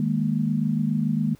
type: chord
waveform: sine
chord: D# suspended fourth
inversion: none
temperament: equal with one note detuned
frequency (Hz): 155.56 / 205.9 / 233.1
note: D#3 / G#3 / A#3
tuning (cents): 0 / -15 / 0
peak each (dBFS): -25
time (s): 0-1.35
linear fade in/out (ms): 2
effects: pink hiss -58 dBFS RMS until 1.39 s